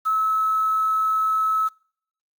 sine tone with quantisation, 1296 Hz, E6, 30 cents flat, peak -18 dBFS, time 0.05-1.69 s, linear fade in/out 20 ms, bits 7, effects noise-tail reverb RT60 0.6 s tail -26 dB re dry + Opus 48 kbps

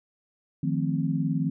sine chord, F dominant seventh, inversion third, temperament equal, 155.56 / 174.61 / 220 / 261.6 Hz, Eb3 / F3 / A3 / C4, 0 / 0 / 0 / 0 cents, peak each -27 / -29 / -33 / -29 dBFS, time 0.63-1.5 s, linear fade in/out 5 ms, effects none

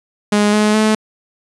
sawtooth tone with pitch steps, 207.7 / 211.9 / 216.3 Hz, G#3 / G#3 / A3, 0 / +35 / -29 cents, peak -7 dBFS, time 0.32-0.95 s, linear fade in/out 5 ms, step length 210 ms, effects resampled to 24000 Hz

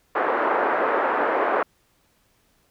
pink band-pass noise, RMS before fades -22 dBFS, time 0.15-1.63 s, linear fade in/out 5 ms, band 380 to 1600 Hz, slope 24 dB/octave, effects pink hiss -64 dBFS RMS until 2.7 s

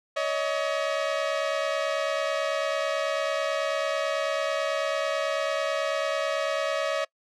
sawtooth tone pair together, 563.9 / 633 Hz, C#5 / D#5, +30 / +30 cents, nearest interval major second, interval 200 cents, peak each -24 dBFS, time 0.16-7.05 s, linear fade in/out 10 ms, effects noise-tail reverb RT60 0.1 s tail -24 dB re dry + low-pass 5000 Hz 12 dB/octave

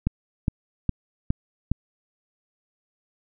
click train, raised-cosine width 5 ms, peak -9 dBFS, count 5, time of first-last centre 0.07-1.716 s, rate 2.43 Hz, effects none

